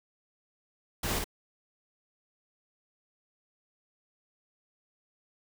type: noise with echo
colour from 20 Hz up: pink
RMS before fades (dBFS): -32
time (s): 1.03-1.19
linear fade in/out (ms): 5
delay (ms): 53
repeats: 1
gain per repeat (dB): -2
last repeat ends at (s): 1.243
effects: none